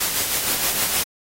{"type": "noise with tremolo", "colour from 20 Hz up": "white", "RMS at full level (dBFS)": -20, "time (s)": [0, 1.04], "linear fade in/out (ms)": 10, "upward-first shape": "sine", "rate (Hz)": 6.4, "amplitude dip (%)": 40, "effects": ["AAC 48 kbps"]}